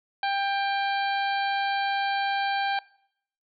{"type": "harmonic tone with a mistuned harmonic", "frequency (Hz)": 793, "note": "G5", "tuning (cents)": 20, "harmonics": [1, 2, 3, 4, 5, 6], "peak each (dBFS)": [-25, -31, -35, -37, -39, -41], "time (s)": [0.23, 2.79], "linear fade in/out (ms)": 2, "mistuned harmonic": 6, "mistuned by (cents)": -96, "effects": ["noise-tail reverb RT60 0.7 s tail -23 dB re dry"]}